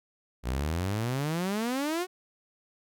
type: exponential sweep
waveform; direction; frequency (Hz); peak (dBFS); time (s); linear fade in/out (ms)
sawtooth; up; 58.1 to 376.5; -24; 0.43-2.07; 50
effects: none